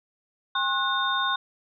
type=tone cluster; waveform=sine; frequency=802 / 1072 / 1469 / 3647 Hz; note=G5 / C6 / F#6 / A#7; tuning=+39 / +42 / -13 / -39 cents; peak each=-34 / -26 / -28 / -28 dBFS; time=0.55-1.36 s; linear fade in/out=5 ms; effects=none